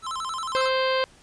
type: tone with vibrato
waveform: square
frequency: 1173 Hz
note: D6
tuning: 2 cents flat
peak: -29 dBFS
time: 0.02-0.7 s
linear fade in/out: 50 ms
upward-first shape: square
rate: 11 Hz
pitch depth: 200 cents each way
type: harmonic tone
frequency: 523 Hz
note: C5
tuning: 1 cent flat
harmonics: 1 / 2 / 3 / 4 / 5 / 6 / 7 / 8 / 9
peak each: -23 / -27 / -31 / -34 / -35 / -33 / -39 / -37 / -37 dBFS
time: 0.55-1.04 s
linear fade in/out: 0 ms
effects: pink hiss -54 dBFS RMS until 1.22 s + resampled to 22050 Hz